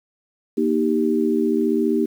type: chord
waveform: sine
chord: Eb major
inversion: second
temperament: equal with one note detuned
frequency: 236.3 / 311.1 / 392 Hz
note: Bb3 / Eb4 / G4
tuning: +24 / 0 / 0 cents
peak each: -21 dBFS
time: 0.57-2.06 s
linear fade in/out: 10 ms
effects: 8-bit